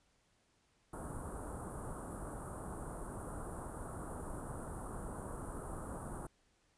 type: band-stop noise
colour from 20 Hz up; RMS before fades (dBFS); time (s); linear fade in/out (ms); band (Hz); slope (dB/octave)
pink; -44; 0.93-6.27; 5; 1400 to 9100; 48
effects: pink hiss -74 dBFS RMS until 6.77 s + resampled to 22050 Hz